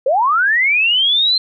sine linear sweep, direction up, 491.7 to 4163 Hz, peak -11 dBFS, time 0.06-1.38 s, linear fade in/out 5 ms, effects none

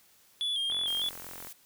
triangle tone with vibrato, 3322 Hz, G#7, in tune, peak -27 dBFS, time 0.41-1.09 s, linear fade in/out 0 ms, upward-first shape square, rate 3.3 Hz, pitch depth 56 cents each way
click train, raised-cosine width 0.5 ms, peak -30 dBFS, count 35, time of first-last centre 0.7-1.471 s, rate 44.1 Hz
blue noise, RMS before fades -45 dBFS, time 0.87-1.53 s, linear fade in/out 5 ms
effects white hiss -62 dBFS RMS until 1.65 s

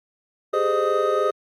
triangle tone cluster, 397.5 / 420.7 / 517 / 611 / 1252 Hz, G4 / G#4 / C5 / D#5 / D#6, +24 / +22 / -21 / -32 / +10 cents, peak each -23 dBFS, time 0.53-1.31 s, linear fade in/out 10 ms, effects Opus 48 kbps

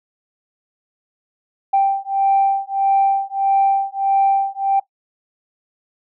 sine beating tone pair, 784 / 785.6 Hz, G5 / G5, 0 / +4 cents, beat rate 1.6 Hz, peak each -16 dBFS, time 1.73-4.8 s, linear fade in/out 10 ms, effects noise-tail reverb RT60 0.1 s tail -17 dB re dry + tanh soft clip ceiling -7 dBFS

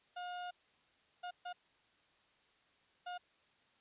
35% pulse tone bursts at uneven times, 715 Hz, F5, 41 cents sharp, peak -40 dBFS, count 4, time 0.16-0.51 / 1.23-1.31 / 1.45-1.53 / 3.06-3.18 s, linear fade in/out 10 ms, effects white hiss -71 dBFS RMS until 3.8 s + resampled to 8000 Hz

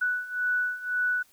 sine beating tone pair, 1480 / 1481.9 Hz, F#6 / F#6, 0 / +2 cents, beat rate 1.9 Hz, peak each -30 / -27 dBFS, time 0.01-1.23 s, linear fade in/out 10 ms, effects white hiss -61 dBFS RMS until 1.32 s

